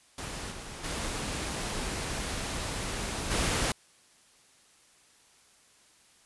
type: noise with level steps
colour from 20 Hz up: pink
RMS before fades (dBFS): -38 / -42 / -34 / -28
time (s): 0.18-3.72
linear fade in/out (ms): 2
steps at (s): 0.5 / 0.83 / 3.3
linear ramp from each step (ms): 20
effects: white hiss -61 dBFS RMS until 6.25 s + resampled to 24000 Hz